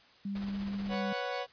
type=tone; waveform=sine; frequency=199.1 Hz; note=G3; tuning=27 cents sharp; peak=-33 dBFS; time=0.25-1.13 s; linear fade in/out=5 ms
type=noise with tremolo; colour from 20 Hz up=pink; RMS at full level=-45 dBFS; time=0.35-0.95 s; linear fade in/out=5 ms; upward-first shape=sine; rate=16 Hz; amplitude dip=45%
type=chord; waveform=sawtooth; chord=B suspended second; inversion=none; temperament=equal with one note detuned; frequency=493.9 / 556.3 / 740 Hz; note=B4 / C#5 / F#5; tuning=0 / +6 / 0 cents; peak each=-34 dBFS; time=0.88-1.47 s; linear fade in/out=50 ms
effects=white hiss -60 dBFS RMS until 1.52 s + resampled to 11025 Hz